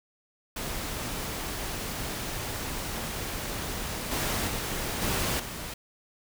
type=noise with level steps; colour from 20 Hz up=pink; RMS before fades=-34 / -29 / -32 / -28 / -37 dBFS; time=0.56-5.74 s; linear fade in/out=5 ms; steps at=4.11 / 4.47 / 5.01 / 5.39 s; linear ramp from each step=10 ms; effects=none